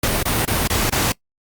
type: noise bursts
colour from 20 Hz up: pink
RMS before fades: -19 dBFS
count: 5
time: 0.03-1.122 s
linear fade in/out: 5 ms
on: 200 ms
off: 23 ms
effects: noise-tail reverb RT60 0.1 s tail -23 dB re dry + Opus 48 kbps